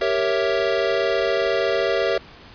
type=chord; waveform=square; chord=G diminished seventh; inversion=none; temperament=equal; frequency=392 / 466.2 / 554.4 / 659.3 Hz; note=G4 / Bb4 / Db5 / Fb5; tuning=0 / 0 / 0 / 0 cents; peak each=-25 dBFS; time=0.01-2.18 s; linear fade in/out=5 ms; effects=pink hiss -44 dBFS RMS until 2.54 s + resampled to 11025 Hz